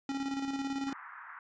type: tone with tremolo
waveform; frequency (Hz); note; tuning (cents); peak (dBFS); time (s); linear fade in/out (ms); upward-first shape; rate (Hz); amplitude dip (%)
square; 273.9; C#4; -21; -32; 0.09-0.93; 2; square; 18; 45
type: band-pass noise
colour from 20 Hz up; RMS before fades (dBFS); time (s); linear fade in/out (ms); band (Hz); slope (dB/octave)
white; -48; 0.88-1.39; 2; 930 to 1800; 48
effects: resampled to 16000 Hz